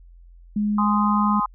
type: tone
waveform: sine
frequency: 208.5 Hz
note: G#3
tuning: 7 cents sharp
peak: -19 dBFS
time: 0.56-1.4 s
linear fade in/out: 5 ms
type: chord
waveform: sine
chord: Ab major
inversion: none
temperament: just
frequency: 830.6 / 1038.3 / 1245.9 Hz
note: Ab5 / C6 / Eb6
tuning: 0 / -14 / +2 cents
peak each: -28 / -22 / -24 dBFS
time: 0.78-1.46 s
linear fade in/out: 5 ms
effects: added 43 Hz sine -44 dBFS peak until 1.54 s